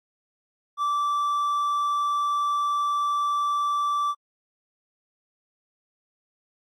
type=tone; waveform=triangle; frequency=1165 Hz; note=D6; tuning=14 cents flat; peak=-20 dBFS; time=0.77-4.15 s; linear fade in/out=50 ms; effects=AAC 64 kbps